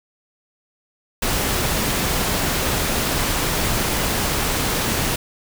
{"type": "noise", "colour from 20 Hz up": "pink", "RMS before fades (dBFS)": -21, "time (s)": [1.22, 5.16], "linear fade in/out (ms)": 5, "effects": []}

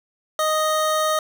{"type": "tone pair together", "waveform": "square", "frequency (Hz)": [622.3, 1244.6], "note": ["D#5", "D#6"], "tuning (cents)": [0, 0], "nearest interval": "octave", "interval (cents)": 1200, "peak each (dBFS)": -22, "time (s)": [0.39, 1.19], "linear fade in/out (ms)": 2, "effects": []}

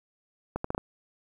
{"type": "accelerating click train", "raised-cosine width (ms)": 1, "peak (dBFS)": -16, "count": 5, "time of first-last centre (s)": [0.56, 0.779], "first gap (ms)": 84, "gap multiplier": 0.72, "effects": ["9-bit"]}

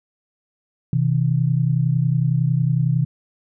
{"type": "tone pair together", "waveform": "sine", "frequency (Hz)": [128.5, 159.44], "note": ["C3", "D#3"], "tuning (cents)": [-31, 43], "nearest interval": "major third", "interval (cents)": 374, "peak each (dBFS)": [-18, -19], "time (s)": [0.93, 3.05], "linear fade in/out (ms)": 2, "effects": []}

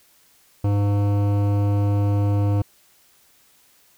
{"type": "tone with hard clipping", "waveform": "sine", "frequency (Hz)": 101.6, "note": "G#2", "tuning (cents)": -38, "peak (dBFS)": -19, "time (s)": [0.64, 2.62], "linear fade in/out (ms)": 5, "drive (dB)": 15, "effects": ["white hiss -57 dBFS RMS until 3.97 s"]}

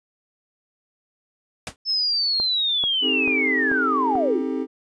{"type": "noise with exponential decay", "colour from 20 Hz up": "pink", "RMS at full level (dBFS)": -25, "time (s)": [1.67, 1.76], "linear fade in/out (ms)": 1, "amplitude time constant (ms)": 18}
{"type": "linear sweep", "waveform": "sine", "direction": "down", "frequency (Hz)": [5280, 247.8], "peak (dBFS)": -19, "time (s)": [1.85, 4.42], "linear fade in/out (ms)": 50}
{"type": "click train", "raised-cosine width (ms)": 1, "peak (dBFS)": -18, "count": 5, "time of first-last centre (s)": [2.4, 4.154], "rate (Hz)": 2.28}
{"type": "chord", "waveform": "triangle", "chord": "A half-diminished seventh", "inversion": "first", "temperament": "just", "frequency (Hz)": [264, 316.8, 396, 440], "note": ["C4", "Eb4", "G4", "A4"], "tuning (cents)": [16, 31, 18, 0], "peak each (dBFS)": [-24, -27, -28, -29], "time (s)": [3.01, 4.67], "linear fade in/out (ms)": 50}
{"effects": ["resampled to 22050 Hz"]}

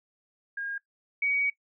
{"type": "tone pair in turn", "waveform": "sine", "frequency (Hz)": [1623, 2257], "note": ["G#6", "C#7"], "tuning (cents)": [-40, 31], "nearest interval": "tritone", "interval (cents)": 571, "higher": "second", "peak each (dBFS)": [-31, -24], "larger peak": "second", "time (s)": [[0.57, 0.78], [1.22, 1.5]], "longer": "second", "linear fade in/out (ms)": 5, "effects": ["noise-tail reverb RT60 0.1 s tail -18 dB re dry"]}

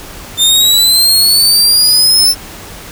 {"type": "linear sweep", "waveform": "sawtooth", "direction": "up", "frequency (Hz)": [3582, 5330], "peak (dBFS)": -3, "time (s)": [0.37, 2.35], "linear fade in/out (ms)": 50, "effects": ["pink hiss -30 dBFS RMS until 2.91 s"]}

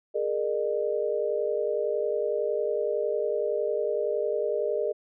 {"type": "chord", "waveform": "sine", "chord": "Ab suspended second", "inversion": "none", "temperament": "equal with one note detuned", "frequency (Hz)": [415.3, 466.2, 606.6], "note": ["Ab4", "Bb4", "Eb5"], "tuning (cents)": [0, 0, -44], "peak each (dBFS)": -29, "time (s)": [0.14, 4.93], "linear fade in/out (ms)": 20, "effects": []}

